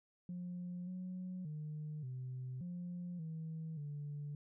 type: tone with pitch steps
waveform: sine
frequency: 177.8 / 183.3 / 152.1 / 128.2 / 176.4 / 160.4 / 146 Hz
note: F3 / F#3 / D#3 / C3 / F3 / E3 / D3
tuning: +31 / -16 / -39 / -35 / +18 / -47 / -10 cents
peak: -40 dBFS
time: 0.29-4.35 s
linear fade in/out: 2 ms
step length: 580 ms
effects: tanh soft clip ceiling -38 dBFS